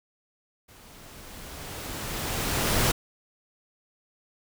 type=noise with level ramp; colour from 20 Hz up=pink; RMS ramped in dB=-52 to -22 dBFS; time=0.68-2.92 s; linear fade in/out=10 ms; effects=none